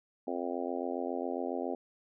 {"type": "harmonic tone", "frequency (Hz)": 87.31, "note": "F2", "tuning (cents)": 0, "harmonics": [3, 4, 5, 6, 7, 8, 9], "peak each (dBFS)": [-38, -39, -40, -41, -41, -42, -43], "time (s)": [0.27, 1.75], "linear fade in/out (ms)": 5, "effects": []}